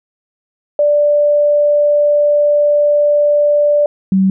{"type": "tone pair in turn", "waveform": "sine", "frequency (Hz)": [587.3, 191.07], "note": ["D5", "G3"], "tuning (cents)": [0, -44], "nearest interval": "octave + perfect fifth", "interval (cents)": 1944, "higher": "first", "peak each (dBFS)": -8, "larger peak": "neither", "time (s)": [[0.79, 3.86], [4.12, 4.3]], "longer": "first", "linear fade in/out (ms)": 2, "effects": []}